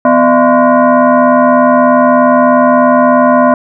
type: tone with frequency modulation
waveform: sine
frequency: 174.61 Hz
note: F3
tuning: in tune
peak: -4 dBFS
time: 0.05-3.54 s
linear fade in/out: 2 ms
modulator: 426 Hz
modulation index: 2.3
effects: none